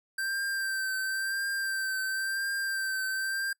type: tone with vibrato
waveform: square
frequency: 1568 Hz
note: G6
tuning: in tune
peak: -30 dBFS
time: 0.18-3.53 s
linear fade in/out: 5 ms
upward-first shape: triangle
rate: 0.96 Hz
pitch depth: 34 cents each way
effects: noise-tail reverb RT60 0.1 s tail -24 dB re dry